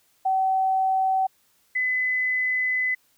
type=tone pair in turn; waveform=sine; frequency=762 / 2014 Hz; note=G5 / B6; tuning=-49 / +33 cents; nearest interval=octave + perfect fourth; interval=1682 cents; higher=second; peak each=-19 / -21 dBFS; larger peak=first; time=0.25-1.27 / 1.75-2.95 s; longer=second; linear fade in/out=10 ms; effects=white hiss -64 dBFS RMS until 3.17 s